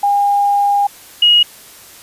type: tone pair in turn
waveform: sine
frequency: 810 / 2887 Hz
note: G#5 / F#7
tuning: -43 / -43 cents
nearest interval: octave + minor seventh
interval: 2200 cents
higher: second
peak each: -10 / -6 dBFS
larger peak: second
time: 0.03-0.87 / 1.22-1.43 s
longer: first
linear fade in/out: 5 ms
effects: white hiss -39 dBFS RMS until 2.02 s + resampled to 32000 Hz